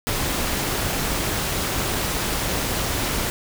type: noise with amplitude modulation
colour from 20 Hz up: pink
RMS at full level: -22 dBFS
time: 0.07-3.3 s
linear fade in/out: 0 ms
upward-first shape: sine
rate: 217 Hz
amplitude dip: 45%
effects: none